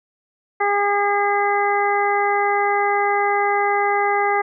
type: harmonic tone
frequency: 406.4 Hz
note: G#4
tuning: 38 cents flat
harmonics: 1 / 2 / 3 / 4 / 5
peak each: -22 / -19 / -24 / -28 / -24 dBFS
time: 0.6-4.42 s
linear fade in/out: 10 ms
effects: none